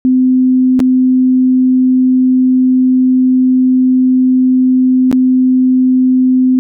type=tone with dropouts; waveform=sine; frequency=256.3 Hz; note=C4; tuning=36 cents flat; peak=-6 dBFS; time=0.05-6.59 s; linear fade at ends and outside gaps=0 ms; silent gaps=0.793-0.802 / 5.114-5.127 s; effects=none